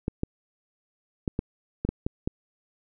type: clicks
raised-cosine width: 3 ms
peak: -13 dBFS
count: 8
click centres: 0.081 / 0.234 / 1.278 / 1.391 / 1.85 / 1.89 / 2.065 / 2.275 s
effects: none